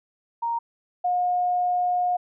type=tone pair in turn; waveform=sine; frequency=932.3 / 717.8 Hz; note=A#5 / F5; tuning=0 / +47 cents; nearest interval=perfect fourth; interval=453 cents; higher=first; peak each=-23 / -20 dBFS; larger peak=second; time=0.42-0.59 / 1.04-2.17 s; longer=second; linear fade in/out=10 ms; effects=none